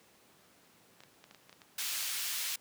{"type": "clicks", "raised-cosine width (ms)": 0.2, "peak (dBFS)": -35, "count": 11, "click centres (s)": [1.005, 1.036, 1.241, 1.311, 1.347, 1.495, 1.528, 1.618, 1.859, 1.932, 2.066]}
{"type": "high-pass noise", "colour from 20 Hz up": "pink", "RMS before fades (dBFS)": -36, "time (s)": [1.78, 2.56], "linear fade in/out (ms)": 5, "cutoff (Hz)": 2600, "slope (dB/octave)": 12}
{"effects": ["pink hiss -63 dBFS RMS until 2.6 s", "high-pass 150 Hz 12 dB/octave"]}